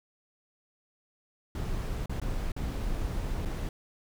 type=noise with dropouts; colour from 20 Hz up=brown; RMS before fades=-32 dBFS; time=1.55-3.69 s; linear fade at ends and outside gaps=2 ms; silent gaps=2.059-2.095 / 2.2-2.216 / 2.519-2.564 / 3.451-3.456 s; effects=none